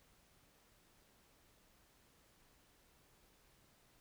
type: silence
effects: pink hiss -70 dBFS RMS until 4 s